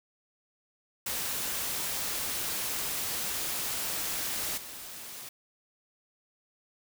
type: noise with level steps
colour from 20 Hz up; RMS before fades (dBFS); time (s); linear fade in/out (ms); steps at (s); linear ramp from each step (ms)
white; -33 / -43; 1.06-5.29; 5; 4.57; 10
effects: none